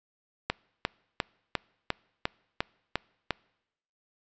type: click train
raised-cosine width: 0.3 ms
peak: -10 dBFS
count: 9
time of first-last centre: 0.5-3.307 s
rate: 2.85 Hz
effects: noise-tail reverb RT60 0.9 s tail -26 dB re dry + resampled to 16000 Hz